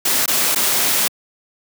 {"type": "noise with dropouts", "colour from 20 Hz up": "white", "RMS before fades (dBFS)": -17, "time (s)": [0.05, 1.08], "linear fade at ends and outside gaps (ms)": 5, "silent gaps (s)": [[0.26, 0.278], [0.549, 0.558]], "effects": ["high-pass 150 Hz 12 dB/octave"]}